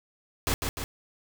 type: noise with echo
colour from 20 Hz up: pink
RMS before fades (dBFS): -26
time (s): 0.47-0.54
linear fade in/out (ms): 0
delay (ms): 150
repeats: 2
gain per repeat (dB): -4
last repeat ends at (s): 0.84
effects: none